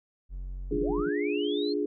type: tone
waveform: triangle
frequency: 45.43 Hz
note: F#1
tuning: 31 cents flat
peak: -32 dBFS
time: 0.29-1.06 s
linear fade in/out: 50 ms
type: chord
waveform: sine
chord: D diminished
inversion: none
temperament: equal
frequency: 293.7 / 349.2 / 415.3 Hz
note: D4 / F4 / Ab4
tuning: 0 / 0 / 0 cents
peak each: -30 / -33 / -29 dBFS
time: 0.71-1.86 s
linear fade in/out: 5 ms
type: tone bursts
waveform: sine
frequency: 174 Hz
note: F3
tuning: 6 cents flat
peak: -36 dBFS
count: 5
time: 0.72-1.091 s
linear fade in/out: 5 ms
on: 31 ms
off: 54 ms
type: linear sweep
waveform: sine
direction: up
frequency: 50.2 to 4305 Hz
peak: -36 dBFS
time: 0.73-1.74 s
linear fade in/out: 20 ms
effects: none